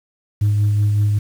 sine tone with tremolo, 103.83 Hz, G#2, in tune, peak -10 dBFS, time 0.41-1.19 s, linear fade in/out 10 ms, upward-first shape sine, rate 5.3 Hz, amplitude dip 30%, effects tanh soft clip ceiling -11 dBFS + 7-bit

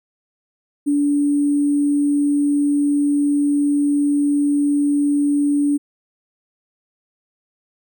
sine tone with sample-and-hold, 288.6 Hz, D4, 30 cents flat, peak -14 dBFS, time 0.86-5.78 s, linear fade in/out 20 ms, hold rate 8820 Hz, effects none

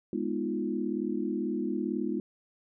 sine chord, F half-diminished seventh, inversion first, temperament equal, 207.7 / 246.9 / 311.1 / 349.2 Hz, Ab3 / Cb4 / Eb4 / F4, 0 / 0 / 0 / 0 cents, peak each -34 dBFS, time 0.13-2.2 s, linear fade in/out 2 ms, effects none

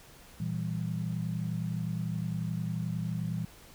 sine chord, E diminished, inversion second, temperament equal, 116.54 / 164.81 / 196 Hz, Bb2 / E3 / G3, 0 / 0 / 0 cents, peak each -35 / -33 / -38 dBFS, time 0.4-3.45 s, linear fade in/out 5 ms, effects pink hiss -54 dBFS RMS until 3.74 s

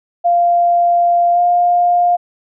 sine tone with pitch glide, 695 to 704.7 Hz, F5 to F5, -9 to +15 cents, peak -9 dBFS, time 0.24-2.17 s, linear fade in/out 20 ms, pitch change +24 cents, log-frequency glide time 1.33-1.39 s, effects none

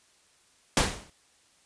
pink noise with exponential decay, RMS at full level -18 dBFS, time 0.77-1.1 s, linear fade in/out 2 ms, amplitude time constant 71 ms, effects white hiss -63 dBFS RMS until 1.65 s + resampled to 22050 Hz

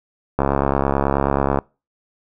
click train, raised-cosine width 1 ms, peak -3 dBFS, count 84, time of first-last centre 0.39-1.588 s, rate 69.3 Hz, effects noise-tail reverb RT60 0.3 s tail -25 dB re dry

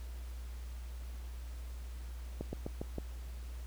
slowing click train, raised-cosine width 2 ms, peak -24 dBFS, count 5, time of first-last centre 2.41-2.984 s, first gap 120 ms, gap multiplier 1.12, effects added 60 Hz sine -41 dBFS peak until 3.66 s + pink hiss -58 dBFS RMS until 3.66 s

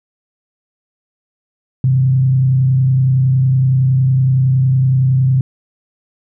sine tone with frequency modulation, 130.81 Hz, C3, in tune, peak -9 dBFS, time 1.84-5.41 s, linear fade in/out 2 ms, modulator 30.8 Hz, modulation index 0.35, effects none

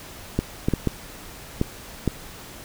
clicks, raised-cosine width 3 ms, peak -7 dBFS, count 6, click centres 0.39 / 0.685 / 0.737 / 0.873 / 1.614 / 2.077 s, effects pink hiss -41 dBFS RMS until 2.64 s

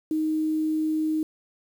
sine tone with quantisation, 312.3 Hz, D#4, 7 cents sharp, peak -22 dBFS, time 0.11-1.23 s, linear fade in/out 2 ms, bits 8, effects none

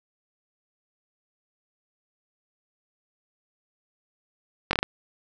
slowing click train, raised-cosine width 0.3 ms, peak -6 dBFS, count 5, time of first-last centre 4.71-4.829 s, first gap 21 ms, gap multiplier 1.24, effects none

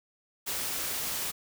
white noise, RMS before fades -33 dBFS, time 0.46-1.32 s, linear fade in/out 20 ms, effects none

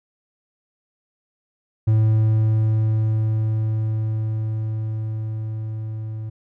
triangle tone with level ramp, 109.5 Hz, A2, 8 cents flat, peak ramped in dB -11 to -25 dBFS, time 1.87-6.3 s, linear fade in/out 10 ms, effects none

